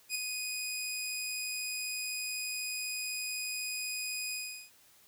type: tone with ADSR envelope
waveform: 15% pulse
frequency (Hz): 2489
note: D#7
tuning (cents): 0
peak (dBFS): -23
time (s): 0.09-4.71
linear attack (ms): 61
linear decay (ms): 8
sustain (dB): -5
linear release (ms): 380
effects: white hiss -62 dBFS RMS until 5.07 s